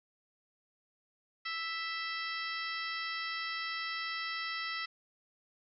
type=harmonic tone with a mistuned harmonic; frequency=659.3 Hz; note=E5; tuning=in tune; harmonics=2 / 3 / 4 / 5 / 6 / 7 / 8; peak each=-41 / -39 / -45 / -46 / -46 / -47 / -45 dBFS; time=1.45-4.86 s; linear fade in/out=10 ms; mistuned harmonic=5; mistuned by=-45 cents; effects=none